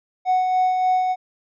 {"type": "tone with tremolo", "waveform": "triangle", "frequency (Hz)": 740, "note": "F#5", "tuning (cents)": 0, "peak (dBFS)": -12, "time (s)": [0.25, 1.16], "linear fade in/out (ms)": 50, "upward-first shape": "sine", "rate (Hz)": 3.4, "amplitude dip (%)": 40, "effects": ["tanh soft clip ceiling -10 dBFS", "resampled to 16000 Hz"]}